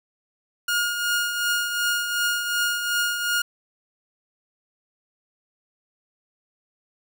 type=tone with tremolo; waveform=sawtooth; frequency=1427 Hz; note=F6; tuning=37 cents sharp; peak=-16 dBFS; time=0.68-3.42 s; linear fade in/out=5 ms; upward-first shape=triangle; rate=2.7 Hz; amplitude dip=55%; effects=9-bit